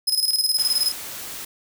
sawtooth tone with tremolo, 5090 Hz, D#8, 39 cents sharp, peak -14 dBFS, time 0.07-0.92 s, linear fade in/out 10 ms, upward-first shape square, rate 19 Hz, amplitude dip 65%
white noise, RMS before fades -34 dBFS, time 0.58-1.45 s, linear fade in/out 5 ms
effects none

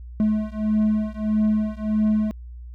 triangle beating tone pair, 213.8 / 215.4 Hz, A3 / A3, -49 / -37 cents, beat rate 1.6 Hz, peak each -20 dBFS, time 0.2-2.31 s, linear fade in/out 0 ms, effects added 60 Hz sine -35 dBFS peak until 2.74 s

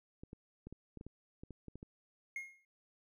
clicks, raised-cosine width 3 ms, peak -35 dBFS, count 12, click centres 0.235 / 0.331 / 0.67 / 0.726 / 0.973 / 1.011 / 1.066 / 1.435 / 1.507 / 1.683 / 1.756 / 1.829 s
triangle tone with exponential decay, 2146 Hz, C7, 43 cents sharp, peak -35 dBFS, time 2.36-2.65 s, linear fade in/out 2 ms, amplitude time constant 63 ms
effects none

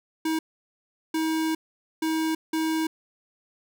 square tone bursts at uneven times, 319 Hz, D#4, 43 cents sharp, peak -24 dBFS, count 4, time 0.25-0.39 / 1.14-1.55 / 2.02-2.35 / 2.53-2.87 s, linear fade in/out 5 ms, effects none

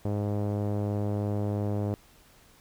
sawtooth tone with low-pass filter, 103 Hz, G#2, 14 cents flat, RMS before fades -29 dBFS, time 0.05-1.94 s, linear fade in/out 0 ms, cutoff 600 Hz, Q 1.4, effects pink hiss -58 dBFS RMS until 2.6 s

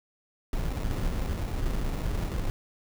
brown noise with sample-and-hold, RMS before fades -29 dBFS, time 0.53-2.5 s, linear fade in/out 2 ms, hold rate 1575 Hz, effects none

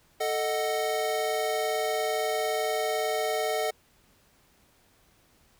square chord, D# diminished, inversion second, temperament equal, 440 / 622.3 / 740 Hz, A4 / D#5 / F#5, 0 / 0 / 0 cents, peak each -31 / -31 / -32 dBFS, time 0.2-3.71 s, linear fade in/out 10 ms, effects pink hiss -63 dBFS RMS until 5.59 s

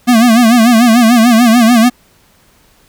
square tone with vibrato, 233.6 Hz, A#3, 4 cents sharp, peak -5 dBFS, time 0.07-1.9 s, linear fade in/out 20 ms, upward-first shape sine, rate 6.8 Hz, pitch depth 110 cents each way, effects pink hiss -49 dBFS RMS until 2.88 s

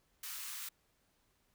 white high-pass noise, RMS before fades -44 dBFS, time 0.23-0.69 s, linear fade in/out 5 ms, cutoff 1000 Hz, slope 48 dB/octave, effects pink hiss -75 dBFS RMS until 1.54 s

